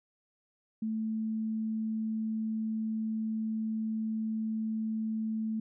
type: tone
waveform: sine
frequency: 220 Hz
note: A3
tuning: in tune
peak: -30 dBFS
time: 0.82-5.6 s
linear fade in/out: 5 ms
effects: none